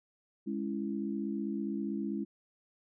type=chord; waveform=sine; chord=C# minor; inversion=second; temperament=just; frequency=207.9 / 277.2 / 332.6 Hz; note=G#3 / C#4 / E4; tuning=+2 / 0 / +16 cents; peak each=-35 / -38 / -38 dBFS; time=0.46-2.25 s; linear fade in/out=20 ms; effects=none